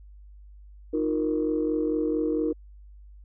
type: chord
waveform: sine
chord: Eb suspended second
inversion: none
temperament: equal with one note detuned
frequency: 311.1 / 355.5 / 466.2 Hz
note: Eb4 / F4 / Bb4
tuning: 0 / +31 / 0 cents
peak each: -25 / -30 / -27 dBFS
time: 0.93-2.53 s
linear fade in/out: 10 ms
effects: tanh soft clip ceiling -15 dBFS + added 50 Hz sine -45 dBFS peak until 3.24 s